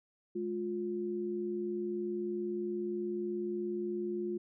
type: tone pair together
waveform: sine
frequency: 210 / 353.2 Hz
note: G#3 / F4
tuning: +19 / +20 cents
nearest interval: major sixth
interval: 901 cents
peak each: -39 / -34 dBFS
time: 0.35-4.38 s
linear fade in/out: 10 ms
effects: none